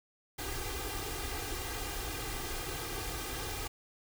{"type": "noise with comb filter", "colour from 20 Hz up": "pink", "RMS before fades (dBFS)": -38, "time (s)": [0.38, 3.68], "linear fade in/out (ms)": 10, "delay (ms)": 2.5, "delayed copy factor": 0.9, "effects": []}